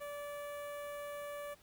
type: tone with notch filter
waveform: sawtooth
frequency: 580 Hz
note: D5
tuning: 22 cents flat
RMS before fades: -44 dBFS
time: 0-1.55 s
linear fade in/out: 20 ms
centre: 4800 Hz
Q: 0.64
effects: pink hiss -65 dBFS RMS until 1.62 s